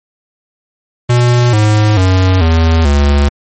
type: tone with pitch steps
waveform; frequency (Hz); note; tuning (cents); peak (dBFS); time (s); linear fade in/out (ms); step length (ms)
square; 121.5 / 106.38 / 93.15 / 81.56 / 71.41; B2 / G#2 / F#2 / E2 / D2; -28 / +42 / +12 / -18 / -48; -7; 1.09-3.29; 10; 440
effects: MP3 32 kbps